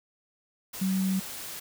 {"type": "tone in noise", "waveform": "sine", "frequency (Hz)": 190, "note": "F#3", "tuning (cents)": 46, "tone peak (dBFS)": -24, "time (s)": [0.81, 1.2], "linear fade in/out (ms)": 10, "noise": "white", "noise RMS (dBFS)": -39, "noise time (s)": [0.73, 1.6], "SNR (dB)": 12, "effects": []}